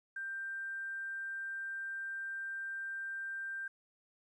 sine tone with quantisation, 1575 Hz, G6, 8 cents sharp, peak -38 dBFS, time 0.16-3.68 s, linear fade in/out 5 ms, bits 11, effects resampled to 24000 Hz

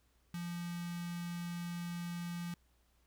square tone with notch filter, 172.9 Hz, F3, 17 cents flat, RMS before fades -41 dBFS, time 0.34-2.54 s, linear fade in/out 2 ms, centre 540 Hz, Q 0.67, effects added 60 Hz sine -70 dBFS peak until 3.06 s + pink hiss -75 dBFS RMS until 3.06 s

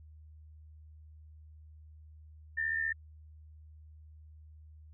sine tone with amplitude modulation, 1801 Hz, A6, 40 cents sharp, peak -27 dBFS, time 2.57-2.93 s, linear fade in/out 10 ms, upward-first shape sine, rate 75.1 Hz, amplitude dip 65%, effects added 77 Hz sine -51 dBFS peak until 4.93 s

